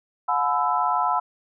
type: tone cluster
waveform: sine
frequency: 720 / 856 / 1004 / 1319 Hz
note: F#5 / A5 / B5 / E6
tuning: -47 / -48 / +28 / +1 cents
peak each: -26 / -26 / -23 / -26 dBFS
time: 0.28-1.2 s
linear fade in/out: 10 ms
effects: none